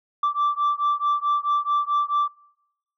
sine beating tone pair, 1167 / 1171.6 Hz, D6 / D6, -11 / -5 cents, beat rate 4.6 Hz, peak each -21 dBFS, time 0.23-2.28 s, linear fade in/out 5 ms, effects noise-tail reverb RT60 0.9 s tail -26 dB re dry + tanh soft clip ceiling -16 dBFS

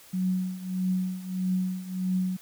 sine tone with tremolo, 185 Hz, F#3, in tune, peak -22 dBFS, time 0.13-2.37 s, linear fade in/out 10 ms, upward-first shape triangle, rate 1.6 Hz, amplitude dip 85%, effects white hiss -52 dBFS RMS until 2.41 s

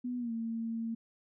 sine tone with pitch glide, 246.9 to 227.7 Hz, B3 to A#3, 0 to -40 cents, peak -33 dBFS, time 0.04-0.95 s, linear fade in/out 10 ms, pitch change -140 cents, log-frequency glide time 0.18-0.32 s, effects none

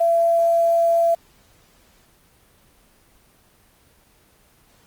sine tone with quantisation, 674 Hz, E5, 38 cents sharp, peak -14 dBFS, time 0-1.15 s, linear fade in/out 10 ms, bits 7, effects pink hiss -56 dBFS RMS until 4.86 s + Opus 24 kbps

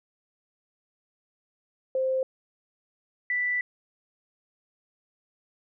sine tone pair in turn, 523.3 / 1975.7 Hz, C5 / B6, 0 / 0 cents, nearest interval octave + major seventh, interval 2300 cents, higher second, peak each -23 / -24 dBFS, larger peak first, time 1.95-2.23 / 3.3-3.61 s, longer second, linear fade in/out 2 ms, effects none

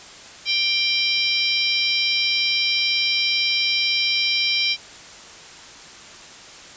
harmonic tone with a mistuned harmonic, 786 Hz, G5, 4 cents sharp, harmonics 3 / 4 / 5 / 6 / 7, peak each -23 / -24 / -25 / -26 / -26 dBFS, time 0.45-4.77 s, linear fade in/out 50 ms, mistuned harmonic 6, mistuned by +52 cents, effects white hiss -41 dBFS RMS until 6.76 s + resampled to 16000 Hz

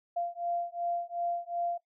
sine beating tone pair, 691 / 693.7 Hz, F5 / F5, -19 / -12 cents, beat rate 2.7 Hz, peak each -34 / -34 dBFS, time 0.16-1.78 s, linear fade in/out 10 ms, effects noise-tail reverb RT60 0.1 s tail -18 dB re dry

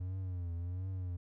triangle tone with vibrato, 89.7 Hz, F2, 47 cents sharp, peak -34 dBFS, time 0-1.17 s, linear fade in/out 10 ms, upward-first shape triangle, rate 1.4 Hz, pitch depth 110 cents each way, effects none

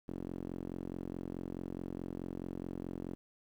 sawtooth tone with band-pass filter, 44.69 Hz, F1, 41 cents sharp, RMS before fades -42 dBFS, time 0.08-3.15 s, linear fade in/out 0 ms, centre 290 Hz, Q 1.9, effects 11-bit

